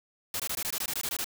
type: noise bursts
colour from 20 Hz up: white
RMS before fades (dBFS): -32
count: 12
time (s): 0.34-1.244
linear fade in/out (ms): 2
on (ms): 57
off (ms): 20
effects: none